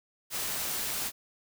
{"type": "noise", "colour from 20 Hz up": "white", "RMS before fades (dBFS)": -33, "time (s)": [0.3, 1.12], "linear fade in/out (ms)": 50, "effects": []}